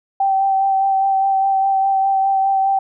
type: tone with vibrato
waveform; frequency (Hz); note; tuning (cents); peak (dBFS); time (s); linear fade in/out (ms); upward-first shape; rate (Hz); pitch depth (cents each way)
sine; 777; G5; -16; -13; 0.2-2.79; 5; sine; 4.9; 17
effects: none